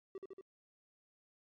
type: tone with echo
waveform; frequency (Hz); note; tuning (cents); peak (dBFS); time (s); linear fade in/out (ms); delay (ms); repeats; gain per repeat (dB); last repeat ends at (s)
triangle; 384.8; G4; -32; -40; 0.15-0.18; 2; 77; 3; -2; 0.411
effects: MP3 64 kbps